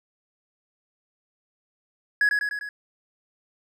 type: tone with echo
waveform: triangle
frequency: 1676 Hz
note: G#6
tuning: 15 cents sharp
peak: -14 dBFS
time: 2.21-2.29 s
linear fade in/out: 2 ms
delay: 100 ms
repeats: 4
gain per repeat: -4 dB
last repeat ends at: 2.69 s
effects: tanh soft clip ceiling -11 dBFS